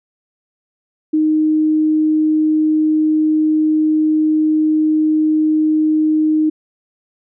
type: tone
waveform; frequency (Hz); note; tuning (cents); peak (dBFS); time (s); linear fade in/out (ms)
sine; 310; D#4; -6; -11; 1.13-6.5; 10
effects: none